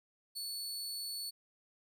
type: tone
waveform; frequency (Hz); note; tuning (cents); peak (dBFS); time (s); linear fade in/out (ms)
sawtooth; 4435; C#8; 0; -36; 0.35-1.31; 20
effects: none